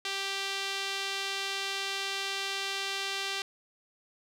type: tone with band-pass filter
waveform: sawtooth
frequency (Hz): 392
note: G4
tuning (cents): 0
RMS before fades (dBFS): -34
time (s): 0.05-3.42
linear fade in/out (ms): 2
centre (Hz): 3600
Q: 1.3
effects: none